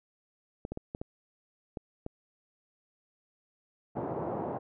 clicks, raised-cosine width 2 ms, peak -23 dBFS, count 7, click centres 0.651 / 0.72 / 0.774 / 0.949 / 1.015 / 1.772 / 2.064 s
white band-pass noise, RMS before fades -35 dBFS, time 3.95-4.59 s, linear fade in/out 20 ms, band 100 to 800 Hz, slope 24 dB/octave
effects none

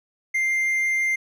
triangle tone, 2098 Hz, C7, 4 cents sharp, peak -18 dBFS, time 0.34-1.16 s, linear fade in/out 10 ms, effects none

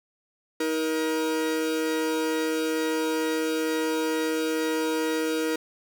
45% pulse tone pair together, 316.7 / 474.5 Hz, D#4 / A#4, +31 / +31 cents, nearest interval perfect fifth, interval 700 cents, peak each -27 dBFS, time 0.6-5.56 s, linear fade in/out 5 ms, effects none

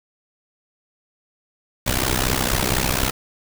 pink noise with amplitude modulation, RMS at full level -17 dBFS, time 1.86-3.11 s, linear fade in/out 10 ms, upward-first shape sine, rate 64.1 Hz, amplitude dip 90%, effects none

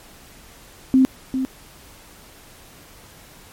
sine tone with echo, 261.6 Hz, C4, in tune, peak -10 dBFS, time 0.94-1.05 s, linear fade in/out 0 ms, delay 400 ms, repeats 1, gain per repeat -9 dB, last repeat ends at 1.45 s, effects pink hiss -46 dBFS RMS until 3.52 s + MP3 64 kbps

